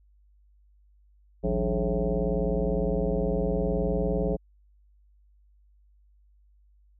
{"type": "tone with frequency modulation", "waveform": "sine", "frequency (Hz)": 186.8, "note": "F#3", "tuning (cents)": 17, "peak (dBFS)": -23, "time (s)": [1.43, 4.37], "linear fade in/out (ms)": 20, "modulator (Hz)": 118, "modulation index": 3.5, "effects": ["added 50 Hz sine -57 dBFS peak until 6.99 s"]}